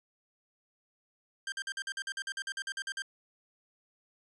sawtooth tone bursts, 1583 Hz, G6, 17 cents sharp, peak -30 dBFS, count 16, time 1.47-3.021 s, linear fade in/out 2 ms, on 51 ms, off 49 ms, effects resampled to 22050 Hz

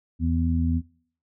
harmonic tone, 82.8 Hz, E2, 8 cents sharp, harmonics 1 / 2 / 3, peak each -23 / -30 / -25 dBFS, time 0.19-0.82 s, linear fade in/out 50 ms, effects noise-tail reverb RT60 0.5 s tail -20 dB re dry

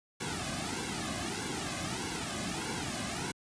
pink noise with flanger, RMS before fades -36 dBFS, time 0.2-3.32 s, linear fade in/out 10 ms, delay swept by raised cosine 1.6 to 2.2 ms, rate 1.6 Hz, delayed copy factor -0.9, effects high-pass 60 Hz 12 dB/octave + resampled to 22050 Hz

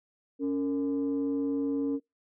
sine tone pair together, 279.3 / 458.2 Hz, C#4 / A#4, +13 / -30 cents, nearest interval major sixth, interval 857 cents, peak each -26 / -32 dBFS, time 0.39-2 s, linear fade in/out 50 ms, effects noise-tail reverb RT60 0.2 s tail -24 dB re dry + tanh soft clip ceiling -22 dBFS

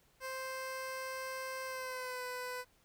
15% pulse tone with pitch glide, 523.3 to 499.7 Hz, C5 to B4, 0 to +20 cents, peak -33 dBFS, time 0.2-2.65 s, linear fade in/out 50 ms, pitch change -80 cents, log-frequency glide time 1.65-2.24 s, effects pink hiss -70 dBFS RMS until 2.84 s

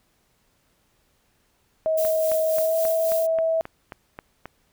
sine tone with pitch glide, 636 to 650.1 Hz, D#5 to E5, +38 to -24 cents, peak -19 dBFS, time 1.86-3.61 s, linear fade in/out 0 ms, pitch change +38 cents, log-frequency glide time 2.6-2.76 s
violet noise with tremolo, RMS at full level -30 dBFS, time 1.97-3.27 s, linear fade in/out 10 ms, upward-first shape sine, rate 3.7 Hz, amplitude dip 50%
click train, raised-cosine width 0.5 ms, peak -20 dBFS, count 10, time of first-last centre 2.05-4.456 s, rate 3.74 Hz
effects pink hiss -66 dBFS RMS until 4.72 s

